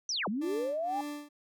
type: linear two-way sweep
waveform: sine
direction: down then up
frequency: 6160 to 185 to 835 Hz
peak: -30 dBFS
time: 0.09-1.01 s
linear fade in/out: 2 ms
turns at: 0.28 s
type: tone with tremolo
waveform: 40% pulse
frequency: 293.7 Hz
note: D4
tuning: in tune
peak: -35 dBFS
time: 0.41-1.29 s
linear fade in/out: 10 ms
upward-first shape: sine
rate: 1.9 Hz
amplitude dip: 95%
effects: none